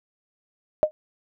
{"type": "tone with exponential decay", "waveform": "sine", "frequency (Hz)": 614, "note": "D#5", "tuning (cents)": -23, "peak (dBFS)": -10, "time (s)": [0.83, 0.91], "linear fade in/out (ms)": 0, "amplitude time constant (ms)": 17, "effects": []}